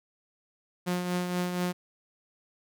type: tone with tremolo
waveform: sawtooth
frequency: 178.8 Hz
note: F3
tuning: 41 cents sharp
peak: -22 dBFS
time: 0.86-1.73 s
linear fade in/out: 20 ms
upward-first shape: triangle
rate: 4.2 Hz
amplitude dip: 50%
effects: none